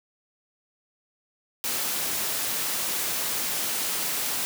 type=high-pass noise; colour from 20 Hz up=white; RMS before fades=-28 dBFS; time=1.64-4.45 s; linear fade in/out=0 ms; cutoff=130 Hz; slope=12 dB/octave; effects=none